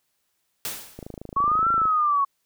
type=noise with exponential decay; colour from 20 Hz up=white; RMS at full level=-28 dBFS; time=0.65-1.16 s; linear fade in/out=0 ms; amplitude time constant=110 ms
type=click train; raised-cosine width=2 ms; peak=-23 dBFS; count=24; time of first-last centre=0.99-1.855 s; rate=26.6 Hz
type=linear two-way sweep; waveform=sine; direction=up then down; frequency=1099 to 1369 to 1099 Hz; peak=-18 dBFS; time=1.36-2.25 s; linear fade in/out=10 ms; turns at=1.7 s
effects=white hiss -73 dBFS RMS until 2.45 s